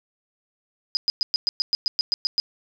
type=tone bursts; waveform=sine; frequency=4978 Hz; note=D#8; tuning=in tune; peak=-18 dBFS; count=12; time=0.95-2.4 s; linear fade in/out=0 ms; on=20 ms; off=110 ms; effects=none